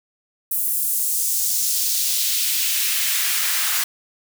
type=noise with high-pass filter sweep; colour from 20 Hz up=white; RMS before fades=-21 dBFS; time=0.51-3.84 s; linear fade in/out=5 ms; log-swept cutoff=12000 to 1200 Hz; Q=1.2; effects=none